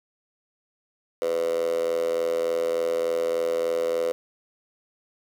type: tone with high-pass filter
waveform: 10% pulse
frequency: 83.4 Hz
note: E2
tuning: 21 cents sharp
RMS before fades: -25 dBFS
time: 1.22-4.12 s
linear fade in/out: 0 ms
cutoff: 500 Hz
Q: 8.5
effects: none